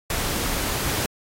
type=noise; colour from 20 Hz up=pink; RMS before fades=-25 dBFS; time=0.1-1.06 s; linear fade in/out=2 ms; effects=AAC 48 kbps